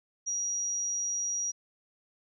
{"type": "tone", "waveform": "sine", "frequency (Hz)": 5750, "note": "F8", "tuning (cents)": 50, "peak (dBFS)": -29, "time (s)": [0.26, 1.52], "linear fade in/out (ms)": 20, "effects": []}